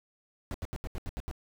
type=noise bursts; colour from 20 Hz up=brown; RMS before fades=-35 dBFS; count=8; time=0.51-1.312 s; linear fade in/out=0 ms; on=32 ms; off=78 ms; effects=none